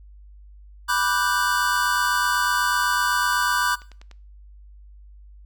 square chord, G major seventh, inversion first, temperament equal with one note detuned, 983.8 / 1174.7 / 1480 / 1568 Hz, B5 / D6 / F#6 / G6, -7 / 0 / 0 / 0 cents, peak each -26 dBFS, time 0.88-3.76 s, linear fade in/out 20 ms
click train, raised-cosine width 0.2 ms, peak -28 dBFS, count 25, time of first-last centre 1.76-4.113 s, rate 10.2 Hz
effects noise-tail reverb RT60 0.4 s tail -19 dB re dry + added 50 Hz sine -43 dBFS peak until 5.45 s

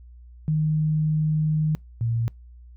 sine tone pair in turn, 154.6 / 115.59 Hz, D#3 / A#2, -11 / -14 cents, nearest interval perfect fourth, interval 503 cents, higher first, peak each -19 / -21 dBFS, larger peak first, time 0.48-1.75 / 2.01-2.28 s, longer first, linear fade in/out 0 ms, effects noise-tail reverb RT60 0.2 s tail -26 dB re dry + added 60 Hz sine -43 dBFS peak until 2.76 s

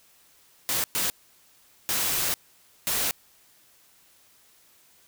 white noise bursts at uneven times, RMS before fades -26 dBFS, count 4, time 0.69-0.84 / 0.95-1.1 / 1.89-2.34 / 2.87-3.11 s, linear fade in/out 0 ms, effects white hiss -59 dBFS RMS until 5.07 s

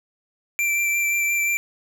square tone with vibrato, 2349 Hz, D7, in tune, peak -20 dBFS, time 0.59-1.57 s, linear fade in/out 0 ms, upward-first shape sine, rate 5.7 Hz, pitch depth 13 cents each way, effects 9-bit

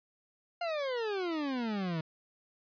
40% pulse exponential sweep, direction down, 710 to 155.56 Hz, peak -31 dBFS, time 0.61-2.01 s, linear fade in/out 5 ms, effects resampled to 11025 Hz

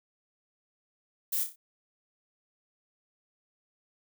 violet noise with echo, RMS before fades -30 dBFS, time 1.32-1.44 s, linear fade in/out 10 ms, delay 30 ms, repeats 4, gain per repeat -7 dB, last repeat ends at 1.56 s, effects none

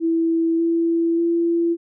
sine tone with pitch steps, 329.6 / 333.8 / 338.1 Hz, E4 / E4 / E4, 0 / +22 / +44 cents, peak -16 dBFS, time 0-1.77 s, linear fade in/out 50 ms, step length 590 ms, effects none

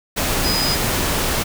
sine tone in noise, 4978 Hz, D#8, in tune, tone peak -20 dBFS, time 0.44-0.76 s, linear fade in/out 20 ms, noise pink, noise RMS -20 dBFS, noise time 0.16-1.44 s, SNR -3 dB, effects none

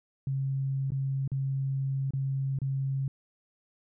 sine tone with dropouts, 135.5 Hz, C#3, 39 cents flat, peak -27 dBFS, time 0.27-3.08 s, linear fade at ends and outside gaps 2 ms, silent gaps 0.905-0.919 / 1.277-1.317 / 2.107-2.135 / 2.588-2.617 s, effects none

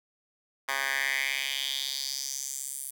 10% pulse tone with high-pass filter sweep, 136.2 Hz, C#3, 30 cents flat, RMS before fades -32 dBFS, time 0.68-2.91 s, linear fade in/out 10 ms, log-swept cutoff 1300 to 10000 Hz, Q 3.3, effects none

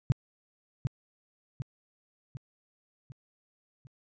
sine tone with echo, 130.81 Hz, C3, in tune, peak -18 dBFS, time 0.1-0.12 s, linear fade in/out 0 ms, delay 750 ms, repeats 5, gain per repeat -6 dB, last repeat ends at 3.87 s, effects resampled to 16000 Hz

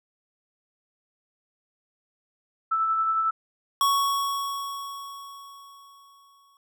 sine tone with tremolo, 1318.5 Hz, E6, in tune, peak -20 dBFS, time 2.71-3.31 s, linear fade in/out 10 ms, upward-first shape sine, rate 11 Hz, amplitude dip 30%
square tone with exponential decay, 1113 Hz, C#6, 7 cents sharp, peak -19 dBFS, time 3.81-6.57 s, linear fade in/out 1 ms, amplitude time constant 600 ms
effects none

